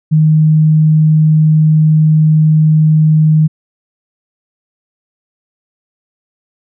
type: tone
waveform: sine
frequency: 155.56 Hz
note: D#3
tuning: in tune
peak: -5 dBFS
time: 0.11-3.48 s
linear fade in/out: 20 ms
effects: none